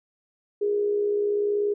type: tone with amplitude modulation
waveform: sine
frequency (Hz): 411.8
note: G#4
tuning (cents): -15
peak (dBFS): -19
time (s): 0.61-1.74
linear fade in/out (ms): 10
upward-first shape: sine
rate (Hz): 60.6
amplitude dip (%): 45
effects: none